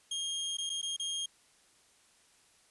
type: tone with dropouts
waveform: sawtooth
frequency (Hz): 3234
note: G#7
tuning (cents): -47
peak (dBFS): -30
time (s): 0.11-1.26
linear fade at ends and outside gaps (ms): 5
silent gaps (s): 0.571-0.583 / 0.695-0.699 / 0.816-0.827 / 0.965-0.996
effects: white hiss -65 dBFS RMS until 2.7 s + resampled to 24000 Hz